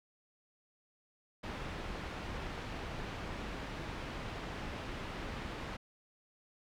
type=low-pass noise; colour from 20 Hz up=pink; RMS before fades=-42 dBFS; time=1.43-5.77 s; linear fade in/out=10 ms; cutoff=3000 Hz; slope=12 dB/octave; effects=none